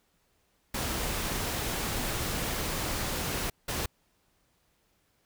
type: noise bursts at uneven times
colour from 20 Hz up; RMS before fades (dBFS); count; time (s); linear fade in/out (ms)
pink; -32; 2; 0.74-3.5 / 3.68-3.86; 5
effects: pink hiss -71 dBFS RMS until 5.25 s